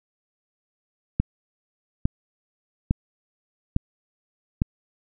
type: click train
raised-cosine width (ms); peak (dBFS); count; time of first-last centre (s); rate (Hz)
5; -7; 5; 1.2-4.619; 1.17
effects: none